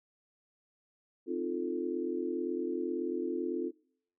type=chord; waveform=sine; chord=F dominant seventh; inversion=second; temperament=equal; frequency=261.6 / 311.1 / 349.2 / 440 Hz; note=C4 / Eb4 / F4 / A4; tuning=0 / 0 / 0 / 0 cents; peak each=-38 / -39 / -34 / -39 dBFS; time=1.26-3.72 s; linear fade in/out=50 ms; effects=noise-tail reverb RT60 0.7 s tail -26 dB re dry